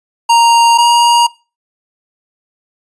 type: tone pair in turn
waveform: square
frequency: 932.3 / 945.9 Hz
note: A#5 / A#5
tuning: 0 / +25 cents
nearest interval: unison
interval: 25 cents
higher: second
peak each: -6 dBFS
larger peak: neither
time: 0.29-0.78 / 0.78-1.27 s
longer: neither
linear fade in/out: 10 ms
effects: noise-tail reverb RT60 0.3 s tail -21 dB re dry + resampled to 22050 Hz